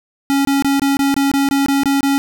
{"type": "tone bursts", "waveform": "square", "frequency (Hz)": 277.2, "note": "C#4", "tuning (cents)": 0, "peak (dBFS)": -13, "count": 11, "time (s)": [0.3, 2.18], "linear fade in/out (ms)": 0, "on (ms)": 150, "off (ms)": 23, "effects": []}